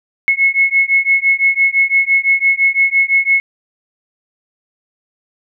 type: beating tone pair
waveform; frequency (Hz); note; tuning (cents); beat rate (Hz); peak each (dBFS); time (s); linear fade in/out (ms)
sine; 2182 / 2187.9; C#7 / C#7; -28 / -23; 5.9; -13; 0.28-3.4; 0
effects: none